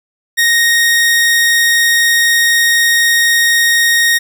sawtooth tone, 1864 Hz, A#6, 1 cent flat, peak -5 dBFS, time 0.37-4.19 s, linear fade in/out 20 ms, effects none

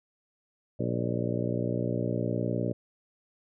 harmonic tone with a mistuned harmonic, 59.8 Hz, A#1, 45 cents sharp, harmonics 2 / 3 / 4 / 5 / 6 / 7 / 8 / 9 / 10, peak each -32 / -34 / -35 / -36 / -37 / -37 / -38 / -39 / -39 dBFS, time 0.79-2.73 s, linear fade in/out 10 ms, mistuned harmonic 9, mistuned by +64 cents, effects none

